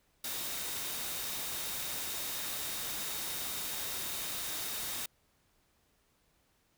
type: tone in noise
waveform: sine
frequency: 3712 Hz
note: A#7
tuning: 8 cents flat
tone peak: -47 dBFS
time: 0.24-5.06 s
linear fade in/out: 5 ms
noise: white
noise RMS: -38 dBFS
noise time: 0.24-5.06 s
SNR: -12 dB
effects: pink hiss -72 dBFS RMS until 6.77 s